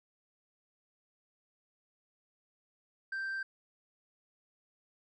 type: tone with tanh clipping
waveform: sine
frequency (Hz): 1568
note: G6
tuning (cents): 0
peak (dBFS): -35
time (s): 3.12-3.43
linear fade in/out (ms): 5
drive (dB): 2
effects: none